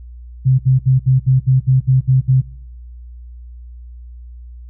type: tone bursts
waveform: sine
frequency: 130.81 Hz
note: C3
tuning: in tune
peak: -8 dBFS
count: 10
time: 0.45-2.417 s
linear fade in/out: 20 ms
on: 140 ms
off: 63 ms
effects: noise-tail reverb RT60 1.0 s tail -26 dB re dry + added 60 Hz sine -32 dBFS peak until 4.69 s